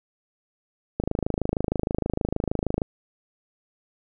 click train, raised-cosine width 2 ms, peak -10 dBFS, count 49, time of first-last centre 1-2.818 s, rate 26.4 Hz, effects none

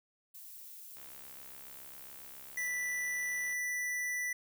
violet noise, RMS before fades -50 dBFS, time 0.34-2.68 s, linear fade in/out 10 ms
click train, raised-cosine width 0.3 ms, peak -39 dBFS, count 173, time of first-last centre 0.97-3.526 s, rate 67.3 Hz
square tone, 1975.5 Hz, B6, in tune, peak -34 dBFS, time 2.57-4.33 s, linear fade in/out 5 ms
effects none

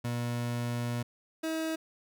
30% pulse tone pair in turn, 120 / 320.4 Hz, B2 / E4, -49 / -49 cents, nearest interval octave + perfect fourth, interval 1700 cents, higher second, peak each -28 dBFS, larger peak neither, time 0.04-1.03 / 1.43-1.76 s, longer first, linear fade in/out 10 ms, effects none

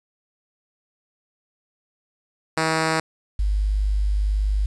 5% pulse / sine tone pair in turn, 160 / 50.73 Hz, D#3 / G#1, +49 / -40 cents, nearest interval octave + minor sixth, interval 1989 cents, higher first, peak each -8 / -18 dBFS, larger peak first, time 2.57-3 / 3.39-4.66 s, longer second, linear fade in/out 5 ms, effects resampled to 22050 Hz + 8-bit

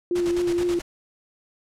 sine tone with vibrato, 349.2 Hz, F4, in tune, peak -20 dBFS, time 0.11-0.79 s, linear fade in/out 2 ms, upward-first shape triangle, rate 4.2 Hz, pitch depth 25 cents each way
pink noise with tremolo, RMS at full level -34 dBFS, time 0.15-0.82 s, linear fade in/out 10 ms, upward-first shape square, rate 9.3 Hz, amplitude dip 65%
effects low-pass 9000 Hz 12 dB/octave

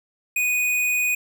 square tone, 2480 Hz, D#7, 6 cents flat, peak -20 dBFS, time 0.36-1.15 s, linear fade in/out 5 ms, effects none

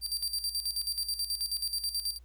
sawtooth tone with tremolo, 4699 Hz, D8, in tune, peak -26 dBFS, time 0.01-2.19 s, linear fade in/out 50 ms, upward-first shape square, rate 9.3 Hz, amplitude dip 70%, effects added 60 Hz sine -51 dBFS peak until 2.24 s + pink hiss -71 dBFS RMS until 2.24 s

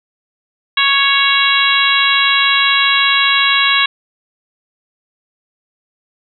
harmonic tone, 554.4 Hz, C#5, in tune, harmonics 2 / 3 / 4 / 5 / 6 / 7, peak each -17 / -17 / -17 / -17 / -17 / -17 dBFS, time 0.77-3.86 s, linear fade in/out 5 ms, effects none

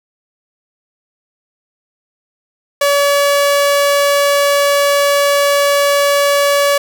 sawtooth tone, 569 Hz, C#5, 45 cents sharp, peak -6 dBFS, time 2.81-6.78 s, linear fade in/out 5 ms, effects none

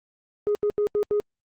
sine tone bursts at uneven times, 415.3 Hz, G#4, in tune, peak -18 dBFS, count 5, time 0.47-0.55 / 0.63-0.7 / 0.78-0.87 / 0.95-1.03 / 1.11-1.2 s, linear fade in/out 0 ms, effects tanh soft clip ceiling -17 dBFS + Opus 32 kbps

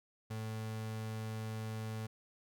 35% pulse tone, 110 Hz, A2, in tune, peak -37 dBFS, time 0.3-2.07 s, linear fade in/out 10 ms, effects none

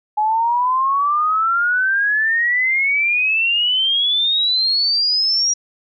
sine exponential sweep, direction up, 840 to 5750 Hz, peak -14 dBFS, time 0.17-5.54 s, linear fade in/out 10 ms, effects none

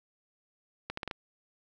accelerating click train, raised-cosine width 0.3 ms, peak -19 dBFS, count 5, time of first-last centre 0.9-1.112 s, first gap 74 ms, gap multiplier 0.78, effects none

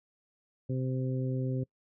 harmonic tone, 129.7 Hz, C3, 15 cents flat, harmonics 1 / 2 / 3 / 4, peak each -30 / -36 / -40 / -42 dBFS, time 0.69-1.64 s, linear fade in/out 10 ms, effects noise-tail reverb RT60 0.1 s tail -24 dB re dry

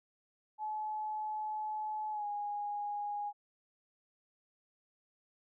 sine tone with pitch glide, 857 to 824.5 Hz, A5 to G#5, -46 to -13 cents, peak -35 dBFS, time 0.58-3.33 s, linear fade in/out 50 ms, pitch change -67 cents, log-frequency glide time 2.11-2.26 s, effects none

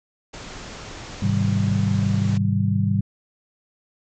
pink low-pass noise, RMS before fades -37 dBFS, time 0.33-2.38 s, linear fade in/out 10 ms, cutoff 7500 Hz, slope 96 dB/octave
sine chord, Ab major seventh, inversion none, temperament just, 103.83 / 129.78 / 155.74 / 194.67 Hz, Ab2 / C3 / Eb3 / G3, 0 / -14 / +2 / -12 cents, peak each -21 / -26 / -27 / -22 dBFS, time 1.22-3.01 s, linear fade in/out 5 ms
effects none

